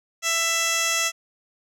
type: tone with band-pass filter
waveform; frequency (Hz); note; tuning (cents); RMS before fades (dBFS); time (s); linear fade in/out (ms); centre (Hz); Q
15% pulse; 664; E5; +12; -23; 0.22-1.12; 50; 5400; 1.1
effects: none